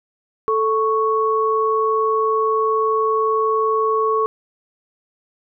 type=tone pair together; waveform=sine; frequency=439.7 / 1108.7 Hz; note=A4 / C#6; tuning=-1 / 0 cents; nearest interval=octave + major third; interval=1601 cents; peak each=-18 dBFS; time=0.48-4.26 s; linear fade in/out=0 ms; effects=none